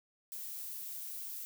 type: noise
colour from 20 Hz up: violet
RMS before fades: -43 dBFS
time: 0.32-1.45 s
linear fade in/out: 0 ms
effects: none